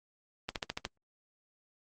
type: slowing click train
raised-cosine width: 0.2 ms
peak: -16 dBFS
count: 6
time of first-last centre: 0.49-0.851 s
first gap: 68 ms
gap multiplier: 1.03
effects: Opus 24 kbps

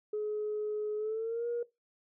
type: tone with pitch glide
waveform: sine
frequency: 423.2 to 475 Hz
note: G#4 to A#4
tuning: +33 to +33 cents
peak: -30 dBFS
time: 0.13-1.63 s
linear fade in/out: 5 ms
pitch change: +200 cents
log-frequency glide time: 0.97-1.47 s
effects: noise-tail reverb RT60 0.2 s tail -19 dB re dry + tanh soft clip ceiling -27 dBFS

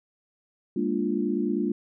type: chord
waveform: sine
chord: Bb dominant seventh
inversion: third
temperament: equal with one note detuned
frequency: 203.6 / 233.1 / 293.7 / 349.2 Hz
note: Ab3 / Bb3 / D4 / F4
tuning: -34 / 0 / 0 / 0 cents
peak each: -29 dBFS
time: 0.76-1.72 s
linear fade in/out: 5 ms
effects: none

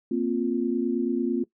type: chord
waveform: sine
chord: Bb suspended second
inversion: none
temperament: just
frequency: 233.1 / 262.2 / 349.6 Hz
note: Bb3 / C4 / F4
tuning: 0 / +4 / +2 cents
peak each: -27 dBFS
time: 0.11-1.44 s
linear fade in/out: 5 ms
effects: noise-tail reverb RT60 0.1 s tail -19 dB re dry

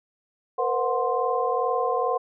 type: tone cluster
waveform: sine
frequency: 468.7 / 511 / 732 / 1047 Hz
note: A#4 / C5 / F#5 / C6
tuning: +9 / -41 / -19 / +1 cents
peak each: -27 dBFS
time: 0.58-2.18 s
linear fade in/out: 10 ms
effects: none

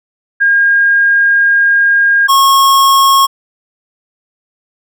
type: tone pair in turn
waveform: sine / square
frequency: 1619 / 1090.5 Hz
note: G#6 / C#6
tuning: -45 / -29 cents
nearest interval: perfect fifth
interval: 684 cents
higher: first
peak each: -6 dBFS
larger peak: neither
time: 0.4-2.28 / 2.28-3.27 s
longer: first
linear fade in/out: 20 ms
effects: none

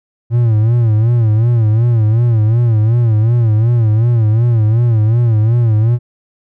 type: tone with vibrato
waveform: triangle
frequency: 113.5 Hz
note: A#2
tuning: 46 cents flat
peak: -6 dBFS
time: 0.3-5.99 s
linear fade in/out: 50 ms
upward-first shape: sine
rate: 2.7 Hz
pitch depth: 110 cents each way
effects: none

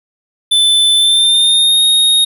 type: tone with pitch glide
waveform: square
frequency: 3520 to 3729 Hz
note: A7 to A#7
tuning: 0 to 0 cents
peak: -8 dBFS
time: 0.51-2.25 s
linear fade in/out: 10 ms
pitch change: +100 cents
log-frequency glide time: 0.96-1.84 s
effects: none

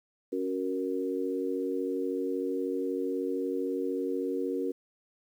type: chord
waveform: sine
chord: F# major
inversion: second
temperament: equal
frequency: 277.2 / 370 / 466.2 Hz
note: C#4 / F#4 / A#4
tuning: 0 / 0 / 0 cents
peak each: -33 dBFS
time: 0.32-4.72 s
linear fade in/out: 10 ms
effects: 10-bit

